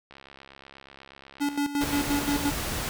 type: click train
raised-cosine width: 0.3 ms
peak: -30 dBFS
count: 100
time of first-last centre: 0.11-1.559 s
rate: 68.3 Hz
type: tone with tremolo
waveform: square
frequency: 286.7 Hz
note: D4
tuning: 42 cents flat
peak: -24 dBFS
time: 1.4-2.51 s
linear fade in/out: 20 ms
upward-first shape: square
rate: 5.7 Hz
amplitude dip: 70%
type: noise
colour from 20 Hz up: pink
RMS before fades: -31 dBFS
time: 1.81-2.89 s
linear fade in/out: 0 ms
effects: none